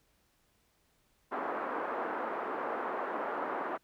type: band-pass noise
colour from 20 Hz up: white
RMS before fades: -36 dBFS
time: 1.31-3.78 s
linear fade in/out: 20 ms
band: 280 to 1300 Hz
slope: 24 dB/octave
effects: pink hiss -72 dBFS RMS until 3.83 s